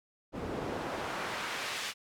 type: noise with band-pass filter sweep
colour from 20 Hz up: pink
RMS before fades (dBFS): -37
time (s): 0.32-1.94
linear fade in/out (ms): 50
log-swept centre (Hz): 270 to 3300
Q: 0.7
effects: none